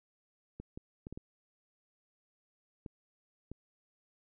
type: clicks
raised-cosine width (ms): 3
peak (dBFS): -30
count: 7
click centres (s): 0.6 / 0.775 / 1.069 / 1.126 / 1.175 / 2.862 / 3.516
effects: none